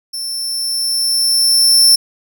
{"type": "tone with level ramp", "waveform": "sawtooth", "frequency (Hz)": 5370, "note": "E8", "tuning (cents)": 31, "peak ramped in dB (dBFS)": [-19, -3], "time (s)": [0.13, 1.96], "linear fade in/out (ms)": 10, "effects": []}